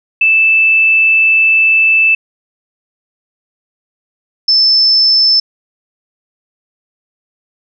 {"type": "tone pair in turn", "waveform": "sine", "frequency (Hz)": [2637, 5274], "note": ["E7", "E8"], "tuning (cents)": [0, 0], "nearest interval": "octave", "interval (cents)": 1200, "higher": "second", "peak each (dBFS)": -6, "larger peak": "neither", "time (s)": [[0.21, 2.15], [4.48, 5.4]], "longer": "first", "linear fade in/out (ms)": 5, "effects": []}